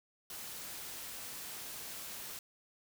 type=noise; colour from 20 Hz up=white; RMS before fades=-45 dBFS; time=0.3-2.39 s; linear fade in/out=2 ms; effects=none